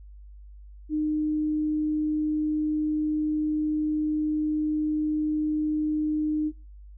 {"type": "tone", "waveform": "sine", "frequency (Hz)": 305.5, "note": "D#4", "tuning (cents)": -32, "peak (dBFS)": -23, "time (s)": [0.89, 6.52], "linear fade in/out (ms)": 50, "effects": ["noise-tail reverb RT60 0.3 s tail -23 dB re dry", "added 50 Hz sine -43 dBFS peak until 6.97 s"]}